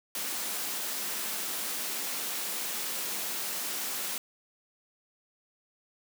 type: high-pass noise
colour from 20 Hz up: white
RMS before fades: -34 dBFS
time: 0.15-4.18 s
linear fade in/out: 2 ms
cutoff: 170 Hz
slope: 96 dB/octave
effects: none